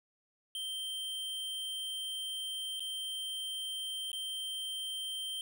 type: tone with dropouts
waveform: square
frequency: 3136 Hz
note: G7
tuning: in tune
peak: -37 dBFS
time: 0.55-5.41 s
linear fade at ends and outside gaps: 1 ms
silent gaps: 2.796-2.804 / 4.117-4.13 s
effects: none